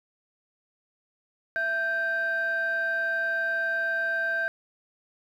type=tone pair together; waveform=sine; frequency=664.2 / 1568 Hz; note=E5 / G6; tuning=+13 / 0 cents; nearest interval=octave + minor third; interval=1487 cents; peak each=-31 / -24 dBFS; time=1.56-4.48 s; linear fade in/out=0 ms; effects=tanh soft clip ceiling -20 dBFS + 10-bit